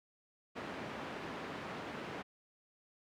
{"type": "band-pass noise", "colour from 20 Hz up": "pink", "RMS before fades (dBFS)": -44, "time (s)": [0.55, 2.23], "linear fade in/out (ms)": 20, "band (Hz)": [190, 2300], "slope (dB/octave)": 12, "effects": []}